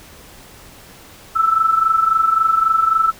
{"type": "tone with amplitude modulation", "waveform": "sine", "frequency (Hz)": 1318.5, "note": "E6", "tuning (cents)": 0, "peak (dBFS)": -9, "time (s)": [1.35, 3.12], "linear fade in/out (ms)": 20, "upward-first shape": "sine", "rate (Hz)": 23.7, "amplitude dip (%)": 70, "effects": ["pink hiss -42 dBFS RMS until 3.19 s"]}